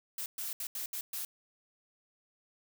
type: noise bursts at uneven times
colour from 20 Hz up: blue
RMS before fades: -38 dBFS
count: 6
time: 0.18-0.26 / 0.38-0.53 / 0.6-0.67 / 0.75-0.86 / 0.93-1.01 / 1.13-1.25 s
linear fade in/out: 2 ms
effects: none